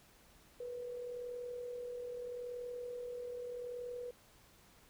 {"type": "tone with amplitude modulation", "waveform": "sine", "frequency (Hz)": 488.7, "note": "B4", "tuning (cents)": -18, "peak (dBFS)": -39, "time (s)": [0.6, 4.11], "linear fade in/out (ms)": 5, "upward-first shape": "sine", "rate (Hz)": 40.8, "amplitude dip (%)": 40, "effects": ["pink hiss -64 dBFS RMS until 4.89 s"]}